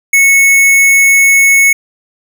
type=tone; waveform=square; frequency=2203 Hz; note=C#7; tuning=11 cents flat; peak=-5 dBFS; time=0.13-1.73 s; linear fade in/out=5 ms; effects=none